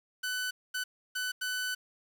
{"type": "tone bursts at uneven times", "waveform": "sawtooth", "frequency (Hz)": 1500, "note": "F#6", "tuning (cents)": 23, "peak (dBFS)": -28, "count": 4, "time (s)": [[0.23, 0.51], [0.74, 0.84], [1.15, 1.32], [1.41, 1.75]], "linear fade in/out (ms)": 10, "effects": ["9-bit"]}